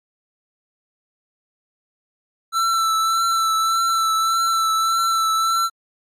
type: tone with vibrato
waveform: square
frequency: 1332 Hz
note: E6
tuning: 18 cents sharp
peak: -17 dBFS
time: 2.52-5.7 s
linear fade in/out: 50 ms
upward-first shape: triangle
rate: 1.7 Hz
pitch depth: 25 cents each way
effects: low-pass 12000 Hz 12 dB/octave + MP3 96 kbps